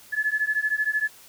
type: beating tone pair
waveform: sine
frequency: 1712 / 1725 Hz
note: A6 / A6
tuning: -48 / -35 cents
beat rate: 13 Hz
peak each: -25 / -25 dBFS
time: 0.12-1.09 s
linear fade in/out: 20 ms
effects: white hiss -50 dBFS RMS until 1.28 s